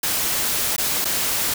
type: noise with dropouts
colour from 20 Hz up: white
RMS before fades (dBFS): -22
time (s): 0.03-1.54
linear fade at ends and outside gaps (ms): 5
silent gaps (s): 0.764-0.78 / 1.046-1.052
effects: none